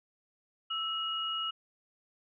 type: tone pair together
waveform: sine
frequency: 1318.5 / 2887 Hz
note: E6 / F#7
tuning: 0 / -43 cents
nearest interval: octave + major second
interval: 1357 cents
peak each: -36 / -33 dBFS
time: 0.7-1.51 s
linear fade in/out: 10 ms
effects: none